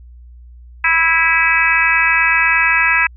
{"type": "harmonic tone with a mistuned harmonic", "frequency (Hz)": 328.4, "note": "E4", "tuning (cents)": -6, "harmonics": [3, 4, 5, 6, 7, 8], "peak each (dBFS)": [-21, -21, -16, -17, -18, -17], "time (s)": [0.84, 3.07], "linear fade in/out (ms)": 5, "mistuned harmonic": 8, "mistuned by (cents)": -33, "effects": ["added 60 Hz sine -36 dBFS peak until 3.16 s"]}